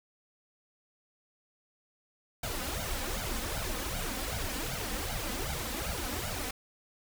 pink noise with flanger, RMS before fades -35 dBFS, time 2.43-6.51 s, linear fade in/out 5 ms, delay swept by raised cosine 1.3 to 4 ms, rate 2.6 Hz, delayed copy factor +1, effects none

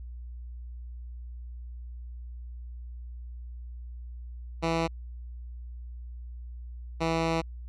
10% pulse tone pair in turn, 164.81 / 163.88 Hz, E3 / E3, 0 / -10 cents, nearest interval unison, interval 10 cents, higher first, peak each -17 dBFS, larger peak neither, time 4.62-4.88 / 7-7.42 s, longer second, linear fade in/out 20 ms, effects added 60 Hz sine -38 dBFS peak until 7.68 s + low-pass 5000 Hz 12 dB/octave

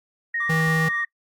sine tone with vibrato, 1866 Hz, A#6, 1 cent sharp, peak -23 dBFS, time 0.34-1.05 s, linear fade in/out 5 ms, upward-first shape triangle, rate 17 Hz, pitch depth 12 cents each way
triangle tone with tremolo, 1171 Hz, D6, 5 cents flat, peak -28 dBFS, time 0.4-1.04 s, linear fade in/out 5 ms, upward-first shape square, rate 7.4 Hz, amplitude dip 25%
square tone, 160.2 Hz, E3, 49 cents flat, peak -21 dBFS, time 0.49-0.89 s, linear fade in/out 10 ms
effects noise-tail reverb RT60 0.1 s tail -23 dB re dry + Opus 48 kbps

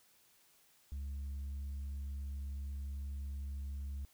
sine tone, 69.5 Hz, C#2, 5 cents sharp, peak -36 dBFS, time 0.92-4.05 s, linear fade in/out 0 ms, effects tanh soft clip ceiling -38 dBFS + white hiss -68 dBFS RMS until 4.13 s

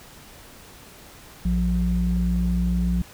sine tone pair together, 59.27 / 177.6 Hz, A#1 / F3, +29 / +29 cents, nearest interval octave + perfect fifth, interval 1900 cents, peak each -21 dBFS, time 1.45-3.02 s, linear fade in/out 5 ms, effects tanh soft clip ceiling -13 dBFS + pink hiss -46 dBFS RMS until 3.13 s

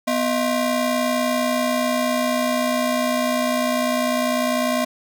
30% pulse ring-modulated tone, 436.1 Hz, A4, 15 cents flat, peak -13 dBFS, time 0.07-4.85 s, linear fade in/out 10 ms, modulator 188 Hz, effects none

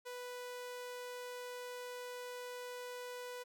sawtooth tone, 493.9 Hz, B4, in tune, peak -40 dBFS, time 0.05-3.44 s, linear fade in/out 20 ms, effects none

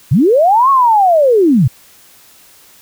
sine linear two-way sweep, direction up then down, 104.6 to 1116 to 104.6 Hz, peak -6 dBFS, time 0.11-1.68 s, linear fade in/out 10 ms, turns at 0.7 s, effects white hiss -44 dBFS RMS until 2.81 s

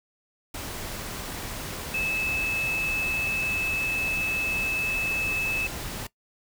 sine tone in noise, 2607 Hz, E7, 20 cents flat, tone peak -25 dBFS, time 1.94-5.67 s, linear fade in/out 5 ms, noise pink, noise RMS -35 dBFS, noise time 0.54-6.07 s, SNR +7 dB, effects noise-tail reverb RT60 0.1 s tail -19 dB re dry

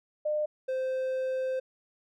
sine / triangle tone pair in turn, 604 / 520 Hz, D5 / C5, +48 / -11 cents, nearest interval minor third, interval 259 cents, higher first, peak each -26 dBFS, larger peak neither, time 0.25-0.46 / 0.68-1.6 s, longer second, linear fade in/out 10 ms, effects none

